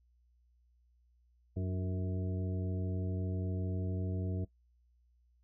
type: harmonic tone with a mistuned harmonic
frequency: 92.5 Hz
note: F#2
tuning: in tune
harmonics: 1 / 2 / 3 / 4 / 5 / 7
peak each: -34 / -40 / -44 / -46 / -48 / -51 dBFS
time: 1.56-4.45 s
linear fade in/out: 10 ms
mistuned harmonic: 3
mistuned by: +53 cents
effects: noise-tail reverb RT60 0.1 s tail -19 dB re dry + added 60 Hz sine -66 dBFS peak until 5.43 s